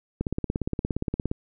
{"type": "click train", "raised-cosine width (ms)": 3, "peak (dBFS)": -13, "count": 20, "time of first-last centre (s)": [0.21, 1.315], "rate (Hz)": 17.2, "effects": []}